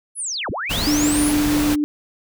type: linear two-way sweep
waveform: sine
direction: down then up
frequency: 10950 to 31.89 to 10950 Hz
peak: -23 dBFS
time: 0.15-1.34 s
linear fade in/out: 50 ms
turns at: 0.5 s
type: noise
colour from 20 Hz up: pink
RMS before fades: -24 dBFS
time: 0.69-1.76 s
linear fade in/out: 20 ms
type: tone with tremolo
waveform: sine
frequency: 296.2 Hz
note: D4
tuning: 15 cents sharp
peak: -15 dBFS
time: 0.87-1.84 s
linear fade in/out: 0 ms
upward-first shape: sine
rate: 6.3 Hz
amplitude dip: 25%
effects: none